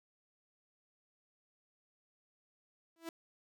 sawtooth tone with exponential growth, 330.4 Hz, E4, 4 cents sharp, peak -34 dBFS, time 2.96-3.09 s, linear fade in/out 2 ms, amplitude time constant 28 ms, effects none

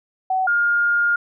sine tone pair in turn, 753 / 1414.9 Hz, F#5 / F6, +30 / +22 cents, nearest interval major seventh, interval 1092 cents, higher second, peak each -17 / -15 dBFS, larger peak second, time 0.3-0.47 / 0.47-1.16 s, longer second, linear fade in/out 5 ms, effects none

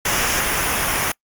pink noise with comb filter, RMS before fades -20 dBFS, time 0.05-1.12 s, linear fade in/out 5 ms, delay 0.24 ms, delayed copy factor -0.6, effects noise-tail reverb RT60 0.1 s tail -25 dB re dry + Opus 48 kbps

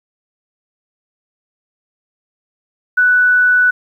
sine tone, 1485 Hz, F#6, 6 cents sharp, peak -8 dBFS, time 2.97-3.71 s, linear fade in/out 10 ms, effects 8-bit

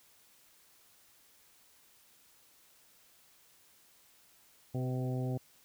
harmonic tone with a mistuned harmonic, 128.1 Hz, C3, 36 cents flat, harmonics 1 / 2 / 3 / 4 / 5 / 6, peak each -33 / -39 / -43 / -45 / -47 / -49 dBFS, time 4.74-5.38 s, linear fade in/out 10 ms, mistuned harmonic 4, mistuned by -16 cents, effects white hiss -64 dBFS RMS until 5.64 s

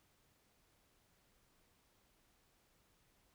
silence, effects pink hiss -74 dBFS RMS until 3.34 s

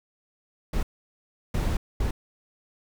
brown noise bursts at uneven times, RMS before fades -25 dBFS, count 3, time 0.73-0.83 / 1.54-1.77 / 2-2.11 s, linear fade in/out 5 ms, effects none

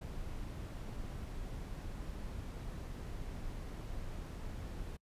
brown noise, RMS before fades -43 dBFS, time 0.01-4.97 s, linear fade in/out 10 ms, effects noise-tail reverb RT60 0.1 s tail -26 dB re dry + resampled to 32000 Hz

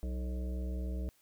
harmonic tone with a mistuned harmonic, 62.6 Hz, B1, 24 cents sharp, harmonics 1 / 3 / 5 / 7 / 9 / 10, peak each -34 / -44 / -48 / -51 / -53 / -54 dBFS, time 0.03-1.09 s, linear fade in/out 0 ms, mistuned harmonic 9, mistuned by -56 cents, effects white hiss -69 dBFS RMS until 1.21 s

